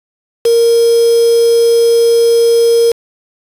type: tone with quantisation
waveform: sine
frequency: 465.1 Hz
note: A#4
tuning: 4 cents flat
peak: -6 dBFS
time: 0.45-2.92 s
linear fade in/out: 5 ms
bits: 3
effects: resampled to 32000 Hz